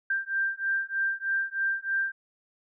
sine beating tone pair, 1578 / 1581.2 Hz, G6 / G6, +11 / +15 cents, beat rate 3.2 Hz, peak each -29 dBFS, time 0.1-2.12 s, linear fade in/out 5 ms, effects none

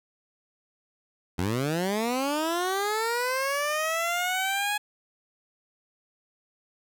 15% pulse linear sweep, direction up, 82.41 to 840 Hz, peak -19 dBFS, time 1.38-4.78 s, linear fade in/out 10 ms, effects none

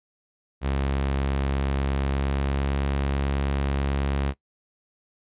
sawtooth tone with pitch glide, 68.4 to 69.23 Hz, C#2 to C#2, -23 to -2 cents, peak -19 dBFS, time 0.61-4.34 s, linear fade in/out 50 ms, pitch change +21 cents, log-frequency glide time 1.95-2.76 s, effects noise-tail reverb RT60 0.1 s tail -20 dB re dry + resampled to 8000 Hz

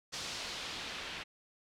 white noise with low-pass filter sweep, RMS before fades -42 dBFS, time 0.12-1.24 s, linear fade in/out 20 ms, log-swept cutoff 5300 to 3000 Hz, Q 1.3, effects none

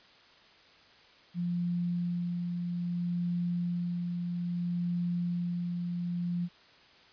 sine tone with tremolo, 174.61 Hz, F3, in tune, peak -28 dBFS, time 1.34-6.49 s, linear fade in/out 50 ms, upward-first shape sine, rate 0.61 Hz, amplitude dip 30%, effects white hiss -58 dBFS RMS until 7.12 s + resampled to 11025 Hz

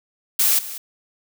blue noise with echo, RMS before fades -17 dBFS, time 0.39-0.59 s, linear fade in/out 5 ms, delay 190 ms, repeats 1, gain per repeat -15 dB, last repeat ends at 0.78 s, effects none

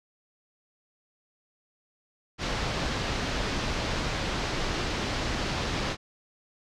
pink low-pass noise, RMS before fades -30 dBFS, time 2.38-5.97 s, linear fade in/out 50 ms, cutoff 5600 Hz, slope 24 dB/octave, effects none

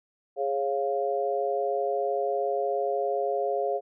sine chord, Db major, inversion second, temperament equal with one note detuned, 415.3 / 548.3 / 698.5 Hz, Ab4 / Db5 / F5, 0 / -19 / 0 cents, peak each -29 dBFS, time 0.36-3.81 s, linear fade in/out 50 ms, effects none

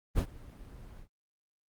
brown noise with ADSR envelope, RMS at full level -25 dBFS, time 0.15-1.08 s, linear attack 35 ms, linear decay 72 ms, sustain -23 dB, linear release 85 ms, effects Opus 24 kbps

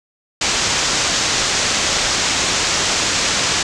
white low-pass noise, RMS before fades -18 dBFS, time 0.41-3.63 s, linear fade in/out 5 ms, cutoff 7400 Hz, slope 48 dB/octave, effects none

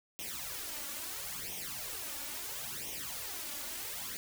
white noise with flanger, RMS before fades -41 dBFS, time 0.19-4.17 s, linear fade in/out 0 ms, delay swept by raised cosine 0.33 to 3.53 ms, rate 0.74 Hz, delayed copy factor +0.8, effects none

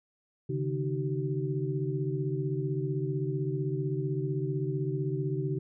sine tone cluster, 137.4 / 153.1 / 309.8 / 381.3 Hz, C#3 / D#3 / D#4 / G4, -15 / -28 / -7 / -48 cents, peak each -31 / -35 / -38 / -34 dBFS, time 0.49-5.59 s, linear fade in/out 10 ms, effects none

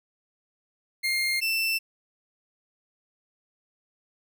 30% pulse tone pair in turn, 2122 / 2668 Hz, C7 / E7, +24 / +20 cents, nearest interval major third, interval 396 cents, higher second, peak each -21 dBFS, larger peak neither, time 1.03-1.41 / 1.41-1.79 s, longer neither, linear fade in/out 20 ms, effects none

